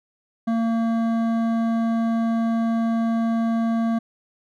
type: tone with hard clipping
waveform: triangle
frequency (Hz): 228.2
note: A#3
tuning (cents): -37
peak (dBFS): -21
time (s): 0.47-3.99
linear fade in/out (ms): 10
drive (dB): 15
effects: none